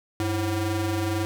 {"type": "ring-modulated tone", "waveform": "40% pulse", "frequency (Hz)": 214, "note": "A3", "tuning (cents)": -48, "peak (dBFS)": -20, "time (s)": [0.2, 1.25], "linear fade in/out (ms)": 0, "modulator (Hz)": 118, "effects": []}